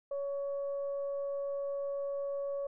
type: tone with frequency modulation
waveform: sine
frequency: 560 Hz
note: C#5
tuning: 18 cents sharp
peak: -33 dBFS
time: 0.11-2.67 s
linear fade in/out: 5 ms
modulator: 563 Hz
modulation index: 0.25
effects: none